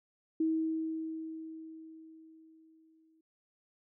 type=tone with exponential decay; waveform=sine; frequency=320.3 Hz; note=E4; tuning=50 cents flat; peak=-26 dBFS; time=0.4-3.21 s; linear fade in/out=5 ms; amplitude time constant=610 ms; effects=none